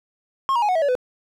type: tone with pitch steps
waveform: triangle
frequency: 1077 / 948.5 / 835.3 / 735.6 / 647.8 / 570.5 / 502.4 Hz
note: C6 / A#5 / G#5 / F#5 / E5 / C#5 / B4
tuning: +50 / +30 / +10 / -10 / -30 / +50 / +30 cents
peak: -15 dBFS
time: 0.49-0.952 s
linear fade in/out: 0 ms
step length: 66 ms
effects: none